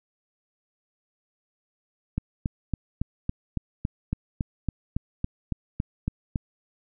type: click train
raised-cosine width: 5 ms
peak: -13 dBFS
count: 16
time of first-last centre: 2.18-6.358 s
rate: 3.59 Hz
effects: none